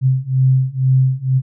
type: beating tone pair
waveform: sine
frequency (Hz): 129.9 / 132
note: C3 / C3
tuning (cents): -12 / +16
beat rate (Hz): 2.1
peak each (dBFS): -15 / -14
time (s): 0.01-1.42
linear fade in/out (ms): 50
effects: none